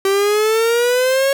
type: exponential sweep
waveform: 45% pulse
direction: up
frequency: 386.4 to 554.4 Hz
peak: -13 dBFS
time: 0.05-1.33 s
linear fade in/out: 2 ms
effects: none